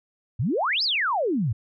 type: exponential two-way sweep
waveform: sine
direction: up then down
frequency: 98 to 5340 to 98 Hz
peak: -21 dBFS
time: 0.39-1.53 s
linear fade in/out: 10 ms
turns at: 0.83 s
effects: none